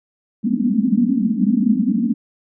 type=band-pass noise; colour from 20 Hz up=white; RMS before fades=-17 dBFS; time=0.43-2.14 s; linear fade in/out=20 ms; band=190 to 270 Hz; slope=96 dB/octave; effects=none